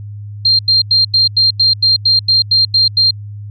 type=tone bursts; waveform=sine; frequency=4186 Hz; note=C8; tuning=in tune; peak=-7 dBFS; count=12; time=0.45-3.109 s; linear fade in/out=5 ms; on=140 ms; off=89 ms; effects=added 103 Hz sine -25 dBFS peak until 3.5 s